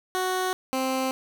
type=tone pair in turn; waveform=15% pulse; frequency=370.6 / 262.1 Hz; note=F#4 / C4; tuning=+3 / +3 cents; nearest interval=tritone; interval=600 cents; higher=first; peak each=-18 dBFS; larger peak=neither; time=0.15-0.53 / 0.73-1.11 s; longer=neither; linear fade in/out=0 ms; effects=none